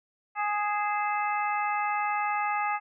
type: harmonic tone with a mistuned harmonic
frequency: 415.3 Hz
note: G#4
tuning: in tune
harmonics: 2 / 3 / 4 / 5 / 6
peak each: -28 / -31 / -38 / -35 / -38 dBFS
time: 0.35-2.8 s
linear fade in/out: 50 ms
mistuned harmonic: 6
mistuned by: +81 cents
effects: none